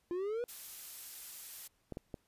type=exponential sweep; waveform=triangle; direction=up; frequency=342.3 to 493.9 Hz; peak=-32 dBFS; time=0.11-0.44 s; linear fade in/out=0 ms
type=noise; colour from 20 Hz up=blue; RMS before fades=-46 dBFS; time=0.48-1.68 s; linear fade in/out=10 ms
type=clicks; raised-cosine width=2 ms; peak=-28 dBFS; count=3; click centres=1.923 / 1.971 / 2.142 s
effects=pink hiss -75 dBFS RMS until 2.27 s + resampled to 32000 Hz